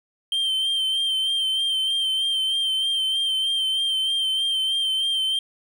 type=tone with vibrato; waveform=triangle; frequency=3136 Hz; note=G7; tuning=in tune; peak=-19 dBFS; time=0.32-5.39 s; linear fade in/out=2 ms; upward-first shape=sine; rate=3.2 Hz; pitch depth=30 cents each way; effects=none